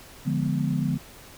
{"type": "chord", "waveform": "sine", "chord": "D diminished seventh", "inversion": "none", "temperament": "equal", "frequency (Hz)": [146.83, 174.61, 207.7, 246.9], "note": ["D3", "F3", "Ab3", "Cb4"], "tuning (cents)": [0, 0, 0, 0], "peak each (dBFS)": [-26, -28, -30, -29], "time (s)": [0.25, 0.98], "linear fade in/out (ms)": 20, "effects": ["pink hiss -47 dBFS RMS until 1.37 s"]}